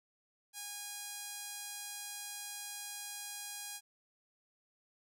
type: tone with band-pass filter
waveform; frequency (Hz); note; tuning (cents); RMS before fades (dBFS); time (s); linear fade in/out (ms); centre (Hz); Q
sawtooth; 820; G#5; -22; -45; 0.53-3.81; 50; 9200; 1
effects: none